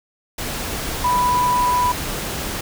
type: tone in noise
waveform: sine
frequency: 987.8 Hz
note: B5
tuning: in tune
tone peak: -15 dBFS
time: 1.04-1.92 s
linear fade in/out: 5 ms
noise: pink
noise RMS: -26 dBFS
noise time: 0.38-2.61 s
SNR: +8 dB
effects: none